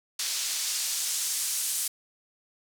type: noise with band-pass filter sweep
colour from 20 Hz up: white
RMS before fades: -30 dBFS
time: 0.19-1.88 s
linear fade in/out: 5 ms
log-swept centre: 4900 to 8400 Hz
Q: 1
effects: none